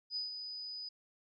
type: tone with ADSR envelope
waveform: sine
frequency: 4978 Hz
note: D#8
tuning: in tune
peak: -34 dBFS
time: 0.1-0.89 s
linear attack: 61 ms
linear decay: 140 ms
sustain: -7 dB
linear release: 7 ms
effects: none